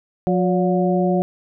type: harmonic tone with a mistuned harmonic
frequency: 180.1 Hz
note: F#3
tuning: 46 cents flat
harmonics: 1 / 2 / 3 / 4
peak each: -18 / -21 / -23 / -24 dBFS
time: 0.27-1.22 s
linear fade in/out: 0 ms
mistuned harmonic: 3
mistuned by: +86 cents
effects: none